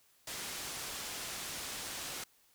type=low-pass noise; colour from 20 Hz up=white; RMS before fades=-42 dBFS; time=0.27-2.24 s; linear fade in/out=5 ms; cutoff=8700 Hz; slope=12 dB/octave; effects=white hiss -68 dBFS RMS until 2.54 s